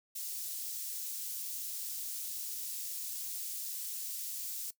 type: high-pass noise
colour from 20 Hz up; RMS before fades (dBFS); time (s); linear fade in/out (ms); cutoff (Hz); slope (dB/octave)
white; -40; 0.15-4.71; 10; 5500; 12
effects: noise-tail reverb RT60 0.1 s tail -18 dB re dry